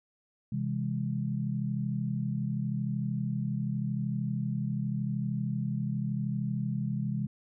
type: chord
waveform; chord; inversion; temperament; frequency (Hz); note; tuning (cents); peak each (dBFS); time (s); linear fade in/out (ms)
sine; C augmented; none; just; 130.81 / 163.52 / 204.4; C3 / E3 / G#3; 0 / -14 / -27; -32 / -35 / -33; 0.52-7.27; 5
effects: none